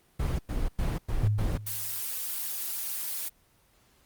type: noise bursts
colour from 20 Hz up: brown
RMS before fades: -28 dBFS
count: 5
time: 0.19-1.578 s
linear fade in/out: 10 ms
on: 200 ms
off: 97 ms
type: tone with exponential decay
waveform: sine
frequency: 105 Hz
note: G#2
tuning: 19 cents sharp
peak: -19 dBFS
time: 1.23-2.02 s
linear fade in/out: 5 ms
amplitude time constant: 170 ms
type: noise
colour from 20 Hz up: blue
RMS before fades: -33 dBFS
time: 1.66-3.29 s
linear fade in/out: 10 ms
effects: pink hiss -64 dBFS RMS until 4.05 s + Opus 24 kbps